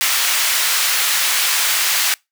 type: high-pass noise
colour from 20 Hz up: pink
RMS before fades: -17 dBFS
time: 0.01-2.14 s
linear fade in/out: 0 ms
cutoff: 1700 Hz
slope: 12 dB/octave
effects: noise-tail reverb RT60 0.2 s tail -25 dB re dry